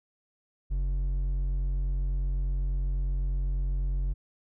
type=tone with hard clipping; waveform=sine; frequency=45.88 Hz; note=F#1; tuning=14 cents flat; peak=-27 dBFS; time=0.7-4.14 s; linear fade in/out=20 ms; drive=5 dB; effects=none